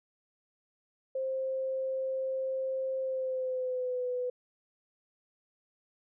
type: tone with pitch glide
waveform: sine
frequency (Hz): 527 to 498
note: C5 to B4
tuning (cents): +12 to +14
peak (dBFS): -30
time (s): 1.15-4.3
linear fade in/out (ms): 5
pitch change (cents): -98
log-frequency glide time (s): 3-4.07
effects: none